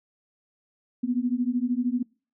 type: beating tone pair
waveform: sine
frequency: 239.8 / 252.8 Hz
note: A#3 / B3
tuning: +49 / +41 cents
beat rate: 13 Hz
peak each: -26 dBFS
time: 1.03-2.03 s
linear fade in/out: 10 ms
effects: noise-tail reverb RT60 0.4 s tail -25 dB re dry